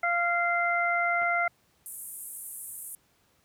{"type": "harmonic tone", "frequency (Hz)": 693, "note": "F5", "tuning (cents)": -14, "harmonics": [1, 2, 3], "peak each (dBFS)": [-28, -28, -28], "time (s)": [0.03, 1.48], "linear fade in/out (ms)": 5}
{"type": "clicks", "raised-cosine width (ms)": 0.5, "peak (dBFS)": -29, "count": 2, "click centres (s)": [1.218, 1.231]}
{"type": "band-pass noise", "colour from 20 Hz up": "pink", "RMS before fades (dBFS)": -41, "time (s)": [1.86, 2.95], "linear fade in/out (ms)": 0, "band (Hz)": [8800, 13000], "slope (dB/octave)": 48}
{"effects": ["pink hiss -67 dBFS RMS until 3.44 s", "high-pass 60 Hz 12 dB/octave"]}